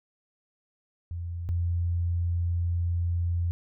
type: tone pair in turn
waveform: sine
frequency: 85.9 / 86.27 Hz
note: F2 / F2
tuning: -28 / -21 cents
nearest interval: unison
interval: 7 cents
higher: second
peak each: -31 / -24 dBFS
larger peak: second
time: 1.11-1.49 / 1.49-3.51 s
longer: second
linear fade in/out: 0 ms
effects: none